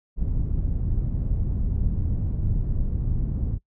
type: low-pass noise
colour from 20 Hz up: pink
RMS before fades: -24 dBFS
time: 0.16-3.59 s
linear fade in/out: 50 ms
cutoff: 130 Hz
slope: 12 dB/octave
effects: noise-tail reverb RT60 0.1 s tail -22 dB re dry